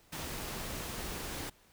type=noise; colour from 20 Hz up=pink; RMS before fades=-40 dBFS; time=0.12-1.5 s; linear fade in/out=10 ms; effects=pink hiss -64 dBFS RMS until 1.72 s

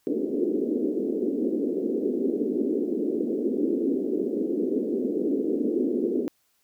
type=band-pass noise; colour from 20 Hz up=white; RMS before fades=-26 dBFS; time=0.07-6.28 s; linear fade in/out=0 ms; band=230 to 430 Hz; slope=48 dB/octave; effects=white hiss -69 dBFS RMS until 6.63 s

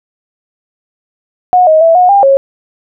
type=tone with pitch steps; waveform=sine; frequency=727 / 629 / 659 / 725 / 800 / 546 Hz; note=F#5 / D#5 / E5 / F#5 / G5 / C#5; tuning=-31 / +19 / -1 / -35 / +35 / -26 cents; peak=-3 dBFS; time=1.53-2.37 s; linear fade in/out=0 ms; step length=140 ms; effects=none

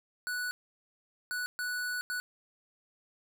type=tone bursts at uneven times; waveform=square; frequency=1478 Hz; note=F#6; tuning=2 cents flat; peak=-33 dBFS; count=4; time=0.27-0.51 / 1.31-1.46 / 1.59-2.01 / 2.1-2.2 s; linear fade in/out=0 ms; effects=none

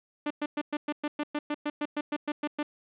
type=tone bursts; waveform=sawtooth; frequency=296.3 Hz; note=D4; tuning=15 cents sharp; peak=-24 dBFS; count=16; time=0.26-2.63 s; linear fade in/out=5 ms; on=45 ms; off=110 ms; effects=resampled to 8000 Hz + 10-bit

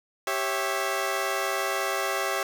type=chord; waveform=15% pulse; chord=C# diminished; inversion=second; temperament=equal with one note detuned; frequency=392 / 548.3 / 659.3 Hz; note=G4 / C#5 / E5; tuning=0 / -19 / 0 cents; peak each=-24 dBFS; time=0.27-2.43 s; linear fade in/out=2 ms; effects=none

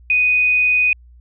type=tone; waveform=sine; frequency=2489 Hz; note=D#7; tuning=in tune; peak=-12 dBFS; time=0.1-0.93 s; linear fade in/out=2 ms; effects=added 60 Hz sine -42 dBFS peak until 1.2 s

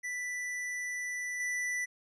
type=tone with level steps; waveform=square; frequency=1978 Hz; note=B6; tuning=2 cents sharp; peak=-35 / -32 dBFS; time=0.03-1.86 s; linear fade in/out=20 ms; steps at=1.4 s; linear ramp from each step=2 ms; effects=resampled to 22050 Hz

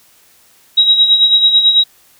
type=tone with tremolo; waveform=sine; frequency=3832 Hz; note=A#7; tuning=47 cents sharp; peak=-4 dBFS; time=0.77-1.84 s; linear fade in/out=10 ms; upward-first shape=sine; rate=9.1 Hz; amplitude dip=60%; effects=white hiss -49 dBFS RMS until 2.19 s

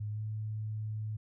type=tone with pitch glide; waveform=sine; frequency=105.2 to 107.85 Hz; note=G#2 to A2; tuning=+23 to -34 cents; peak=-34 dBFS; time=0-1.17 s; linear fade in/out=10 ms; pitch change=+43 cents; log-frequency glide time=0.1-0.21 s; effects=none

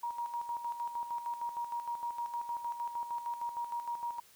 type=tone with tremolo; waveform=sine; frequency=948 Hz; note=A#5; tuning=29 cents sharp; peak=-33 dBFS; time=0.03-4.2 s; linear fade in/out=5 ms; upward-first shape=square; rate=6.5 Hz; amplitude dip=60%; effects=white hiss -61 dBFS RMS until 4.35 s

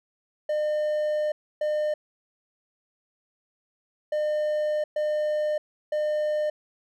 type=tone bursts at uneven times; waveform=triangle; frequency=605 Hz; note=D#5; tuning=49 cents flat; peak=-21 dBFS; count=5; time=0.49-1.32 / 1.61-1.94 / 4.12-4.84 / 4.96-5.58 / 5.92-6.5 s; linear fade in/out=5 ms; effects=none

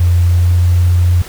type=tone with pitch glide; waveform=sine; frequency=87.31 to 88.17 Hz; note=F2 to F2; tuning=0 to +17 cents; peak=-7 dBFS; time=0-1.22 s; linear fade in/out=5 ms; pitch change=+17 cents; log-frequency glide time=0.26-0.57 s; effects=pink hiss -32 dBFS RMS until 1.28 s

